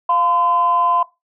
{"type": "tone pair together", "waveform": "sine", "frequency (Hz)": [698.5, 1021.7], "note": ["F5", "C6"], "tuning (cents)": [0, -42], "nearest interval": "perfect fifth", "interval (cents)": 658, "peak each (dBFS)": [-20, -13], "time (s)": [0.09, 1.03], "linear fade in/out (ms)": 5, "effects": ["noise-tail reverb RT60 0.2 s tail -18 dB re dry", "tanh soft clip ceiling -6 dBFS"]}